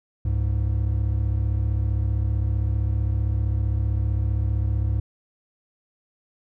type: tone pair together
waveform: triangle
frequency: 67.97 / 103.4 Hz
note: C#2 / G#2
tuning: -33 / -7 cents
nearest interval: perfect fifth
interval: 726 cents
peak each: -21 dBFS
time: 0.25-5 s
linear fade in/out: 5 ms
effects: none